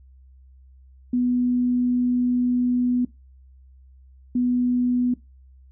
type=tone pair in turn; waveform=sine; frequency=246.9 / 246.9 Hz; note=B3 / B3; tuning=0 / 0 cents; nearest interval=unison; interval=0 cents; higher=neither; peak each=-18 dBFS; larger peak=neither; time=1.13-3.05 / 4.35-5.14 s; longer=first; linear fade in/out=5 ms; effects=noise-tail reverb RT60 0.2 s tail -19 dB re dry + added 65 Hz sine -47 dBFS peak until 5.71 s